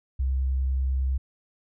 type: tone with vibrato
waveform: sine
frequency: 65.8 Hz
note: C2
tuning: 10 cents sharp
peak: -22 dBFS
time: 0.19-1.18 s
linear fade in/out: 10 ms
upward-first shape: sine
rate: 10 Hz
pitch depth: 9 cents each way
effects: none